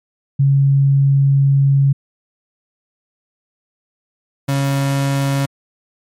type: tone pair in turn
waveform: sine / 35% pulse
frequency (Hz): 138.3 / 138.3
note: C#3 / C#3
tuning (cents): -4 / -4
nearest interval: unison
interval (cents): 0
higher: neither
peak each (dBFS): -9 / -13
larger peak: first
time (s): 0.39-1.93 / 4.48-5.46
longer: first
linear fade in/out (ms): 10
effects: MP3 64 kbps